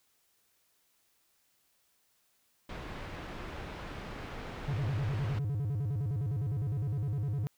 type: low-pass noise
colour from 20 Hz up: pink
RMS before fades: -42 dBFS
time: 2.69-5.39 s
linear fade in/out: 5 ms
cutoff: 2600 Hz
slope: 12 dB/octave
type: tone with vibrato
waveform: triangle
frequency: 121.2 Hz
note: B2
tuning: 32 cents flat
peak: -28 dBFS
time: 4.68-7.47 s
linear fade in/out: 0 ms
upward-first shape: square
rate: 9.8 Hz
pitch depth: 280 cents each way
effects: white hiss -72 dBFS RMS until 7.57 s